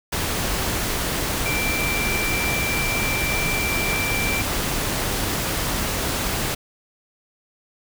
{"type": "tone in noise", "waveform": "sine", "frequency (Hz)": 2349, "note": "D7", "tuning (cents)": 0, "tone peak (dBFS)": -24, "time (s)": [1.45, 4.42], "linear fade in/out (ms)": 10, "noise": "pink", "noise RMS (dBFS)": -24, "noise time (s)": [0.12, 6.55], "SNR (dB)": -3, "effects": []}